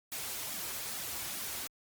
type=noise with flanger; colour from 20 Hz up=white; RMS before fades=-39 dBFS; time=0.12-1.67 s; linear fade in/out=0 ms; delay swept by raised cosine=1.9 to 6.7 ms; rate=2.4 Hz; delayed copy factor=-0.95; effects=Opus 48 kbps